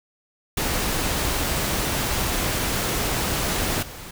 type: noise with level steps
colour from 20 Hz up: pink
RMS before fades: -24 / -38 dBFS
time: 0.57-4.11 s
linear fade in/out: 5 ms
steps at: 3.82 s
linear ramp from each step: 10 ms
effects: none